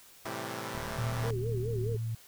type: chord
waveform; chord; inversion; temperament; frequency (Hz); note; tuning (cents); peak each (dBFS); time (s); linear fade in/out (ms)
5% pulse; A minor seventh; none; equal with one note detuned; 110 / 130.81 / 165.29 / 196; A2 / C3 / E3 / G3; 0 / 0 / +5 / 0; -29 / -30 / -31 / -33; 0.25-1.31; 5
type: click train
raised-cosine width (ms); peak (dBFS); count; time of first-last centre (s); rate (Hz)
5; -31; 46; 0.75-1.947; 37.6
type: tone with pitch glide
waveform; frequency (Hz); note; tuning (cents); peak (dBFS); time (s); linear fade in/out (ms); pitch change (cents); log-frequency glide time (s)
sine; 116.8 to 113.28; A#2 to A#2; +4 to -49; -31; 0.98-2.15; 5; -53; 1.65-1.81
type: tone with vibrato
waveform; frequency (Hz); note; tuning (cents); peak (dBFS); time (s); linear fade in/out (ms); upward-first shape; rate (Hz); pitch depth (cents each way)
sine; 415.3; G#4; 0; -34; 1.23-1.97; 10; sine; 4.8; 210
effects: white hiss -56 dBFS RMS until 2.27 s